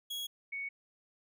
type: tone pair in turn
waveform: 40% pulse / sine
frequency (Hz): 3322 / 2224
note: G#7 / C#7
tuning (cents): 0 / +5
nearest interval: perfect fifth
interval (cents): 695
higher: first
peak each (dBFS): -36 / -36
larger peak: neither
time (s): 0.1-0.27 / 0.52-0.69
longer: neither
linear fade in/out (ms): 10
effects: none